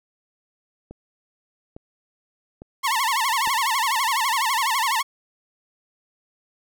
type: click train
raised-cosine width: 2 ms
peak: -25 dBFS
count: 4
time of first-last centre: 0.91-3.474 s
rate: 1.17 Hz
type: tone with vibrato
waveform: sawtooth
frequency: 987.8 Hz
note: B5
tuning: in tune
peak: -16 dBFS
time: 2.83-5.03 s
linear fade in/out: 20 ms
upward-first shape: sine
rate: 12 Hz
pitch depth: 210 cents each way
effects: none